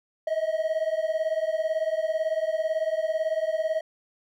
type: beating tone pair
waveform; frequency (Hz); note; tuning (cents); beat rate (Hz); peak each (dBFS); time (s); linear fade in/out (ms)
triangle; 627 / 645; D#5 / E5; +13 / -38; 18; -25; 0.27-3.81; 5
effects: none